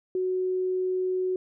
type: tone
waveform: sine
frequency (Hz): 370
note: F#4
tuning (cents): 0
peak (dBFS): -24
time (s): 0.15-1.36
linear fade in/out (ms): 2
effects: none